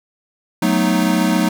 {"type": "chord", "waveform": "square", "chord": "B dominant seventh", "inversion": "second", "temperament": "equal", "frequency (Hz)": [185, 220, 246.9, 311.1], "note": ["F#3", "A3", "B3", "D#4"], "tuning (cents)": [0, 0, 0, 0], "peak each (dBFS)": [-19, -20, -22, -20], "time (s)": [0.62, 1.49], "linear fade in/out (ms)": 5, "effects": []}